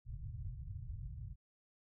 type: low-pass noise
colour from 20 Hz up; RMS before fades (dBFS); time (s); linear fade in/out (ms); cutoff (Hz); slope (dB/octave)
white; -45; 0.05-1.36; 50; 130; 48
effects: none